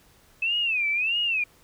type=tone with vibrato; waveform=sine; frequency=2580 Hz; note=E7; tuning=38 cents flat; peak=-22 dBFS; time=0.42-1.44 s; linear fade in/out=5 ms; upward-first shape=sine; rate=1.6 Hz; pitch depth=190 cents each way; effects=pink hiss -58 dBFS RMS until 1.63 s